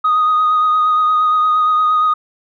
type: tone with vibrato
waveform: sine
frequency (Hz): 1244.5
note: D#6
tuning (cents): 0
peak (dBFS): -9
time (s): 0.04-2.14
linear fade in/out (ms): 10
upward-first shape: sine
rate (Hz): 8.6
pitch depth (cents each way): 20
effects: tanh soft clip ceiling -8 dBFS